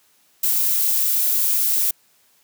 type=noise; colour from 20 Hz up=violet; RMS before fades=-19 dBFS; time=0.43-1.91 s; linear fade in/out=5 ms; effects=white hiss -59 dBFS RMS until 2.43 s + high-pass 100 Hz 12 dB/octave